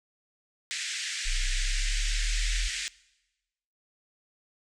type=band-pass noise; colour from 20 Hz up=pink; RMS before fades=-34 dBFS; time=0.71-2.88 s; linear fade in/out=0 ms; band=1700 to 8400 Hz; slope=48 dB/octave
type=exponential sweep; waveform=sine; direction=up; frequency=30.47 to 41.23 Hz; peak=-26 dBFS; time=1.25-2.69 s; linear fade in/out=20 ms
effects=noise-tail reverb RT60 1.0 s tail -21 dB re dry